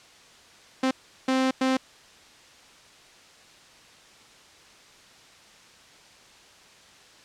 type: tone bursts at uneven times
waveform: sawtooth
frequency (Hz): 261.6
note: C4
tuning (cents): 0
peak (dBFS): -17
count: 3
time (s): 0.83-0.91 / 1.28-1.51 / 1.61-1.77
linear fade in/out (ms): 5
effects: white hiss -52 dBFS RMS until 7.24 s + low-pass 6000 Hz 12 dB/octave